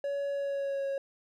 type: tone with pitch glide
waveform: triangle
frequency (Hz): 563 to 549.5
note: C#5 to C#5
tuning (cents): +27 to -15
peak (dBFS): -28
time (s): 0.04-0.98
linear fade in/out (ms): 2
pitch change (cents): -42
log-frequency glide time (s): 0.31-0.87
effects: none